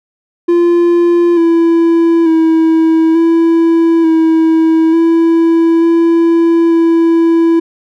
triangle tone with pitch steps, 345.2 / 333.9 / 323.4 / 331.5 / 323.1 / 331.1 / 334.2 / 332 Hz, F4 / E4 / E4 / E4 / E4 / E4 / E4 / E4, -20 / +22 / -33 / +10 / -35 / +8 / +24 / +12 cents, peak -4 dBFS, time 0.48-7.6 s, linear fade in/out 10 ms, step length 890 ms, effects none

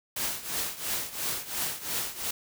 white noise with tremolo, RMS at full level -29 dBFS, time 0.16-2.31 s, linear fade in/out 5 ms, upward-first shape triangle, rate 2.9 Hz, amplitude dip 85%, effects none

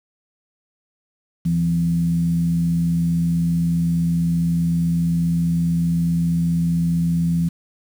sine tone with frequency modulation, 168.8 Hz, E3, 41 cents sharp, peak -16 dBFS, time 1.45-7.49 s, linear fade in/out 10 ms, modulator 84.7 Hz, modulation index 0.35, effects 7-bit

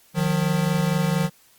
square tone pair together, 154.61 / 178.9 Hz, D#3 / F3, -11 / +42 cents, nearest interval minor third, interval 253 cents, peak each -23 dBFS, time 0.14-1.3 s, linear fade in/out 50 ms, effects white hiss -56 dBFS RMS until 1.58 s + Opus 48 kbps

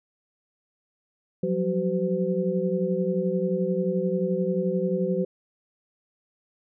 sine tone cluster, 177.5 / 188.9 / 378.9 / 509 Hz, F3 / F#3 / F#4 / C5, +28 / +36 / +41 / -48 cents, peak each -28 dBFS, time 1.43-5.25 s, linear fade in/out 5 ms, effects none

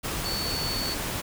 sine tone in noise, 4459 Hz, C#8, 9 cents sharp, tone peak -30 dBFS, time 0.24-0.95 s, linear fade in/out 20 ms, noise pink, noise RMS -31 dBFS, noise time 0.03-1.22 s, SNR -2 dB, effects none

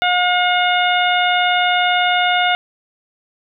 harmonic tone, 718 Hz, F5, 48 cents sharp, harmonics 1 / 2 / 3 / 4 / 5, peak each -16 / -19 / -21 / -22 / -23 dBFS, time 0.02-2.55 s, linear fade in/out 0 ms, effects none

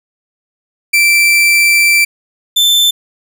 40% pulse tone pair in turn, 2341 / 3539 Hz, D7 / A7, -6 / +9 cents, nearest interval perfect fifth, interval 715 cents, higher second, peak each -6 dBFS, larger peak neither, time 0.93-2.05 / 2.56-2.91 s, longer first, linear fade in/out 10 ms, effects none

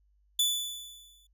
sawtooth tone with exponential decay, 3475 Hz, A7, 22 cents flat, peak -19 dBFS, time 0.39-1.27 s, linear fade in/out 5 ms, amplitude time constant 190 ms, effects added 50 Hz sine -64 dBFS peak until 1.33 s

